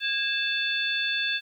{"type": "harmonic tone with a mistuned harmonic", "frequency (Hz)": 879, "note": "A5", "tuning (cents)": -2, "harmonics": [2, 3, 4, 5], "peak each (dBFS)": [-29, -29, -29, -36], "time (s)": [0, 1.41], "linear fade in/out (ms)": 50, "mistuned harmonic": 2, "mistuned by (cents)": -120, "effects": ["10-bit"]}